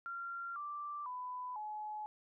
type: tone with pitch steps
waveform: sine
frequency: 1380 / 1173.9 / 998.6 / 849.5 Hz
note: F6 / D6 / B5 / G#5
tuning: -21 / -1 / +19 / +39 cents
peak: -40 dBFS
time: 0.06-2.06 s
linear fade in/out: 0 ms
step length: 500 ms
effects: none